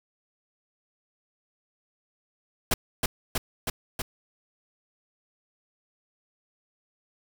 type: noise with echo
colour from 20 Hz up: pink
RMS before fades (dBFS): -22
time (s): 2.71-2.74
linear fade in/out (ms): 5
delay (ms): 320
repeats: 4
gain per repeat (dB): -2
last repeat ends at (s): 4.02
effects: none